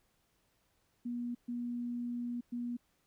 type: tone bursts at uneven times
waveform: sine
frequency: 240.8 Hz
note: B3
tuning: 44 cents flat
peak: -35 dBFS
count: 3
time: 1.05-1.35 / 1.48-2.41 / 2.52-2.77 s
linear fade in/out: 10 ms
effects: pink hiss -75 dBFS RMS until 3.06 s